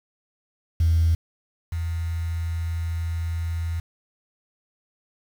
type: tone pair in turn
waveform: sine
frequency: 82.3 / 83.3 Hz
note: E2 / E2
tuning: -2 / +19 cents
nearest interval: unison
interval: 21 cents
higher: second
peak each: -15 / -24 dBFS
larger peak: first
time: 0.8-1.15 / 1.72-3.8 s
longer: second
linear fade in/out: 5 ms
effects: tanh soft clip ceiling -12 dBFS + 7-bit